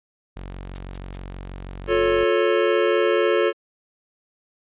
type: tone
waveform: sawtooth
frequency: 46.25 Hz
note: F#1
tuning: in tune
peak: -29 dBFS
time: 0.36-2.25 s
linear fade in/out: 10 ms
type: noise bursts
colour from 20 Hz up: blue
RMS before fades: -35 dBFS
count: 3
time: 0.75-1.162 s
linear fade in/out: 2 ms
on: 24 ms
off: 170 ms
type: chord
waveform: square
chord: F augmented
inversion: none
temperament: equal with one note detuned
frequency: 356.2 / 440 / 554.4 Hz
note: F4 / A4 / C#5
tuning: +34 / 0 / 0 cents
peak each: -22 / -21 / -23 dBFS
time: 1.87-3.53 s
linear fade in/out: 50 ms
effects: resampled to 8000 Hz